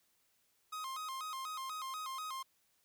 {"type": "tone with vibrato", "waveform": "45% pulse", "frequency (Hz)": 1153, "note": "D6", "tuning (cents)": -32, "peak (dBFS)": -40, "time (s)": [0.72, 2.43], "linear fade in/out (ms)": 10, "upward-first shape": "square", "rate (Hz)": 4.1, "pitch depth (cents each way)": 150, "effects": ["white hiss -75 dBFS RMS until 2.84 s"]}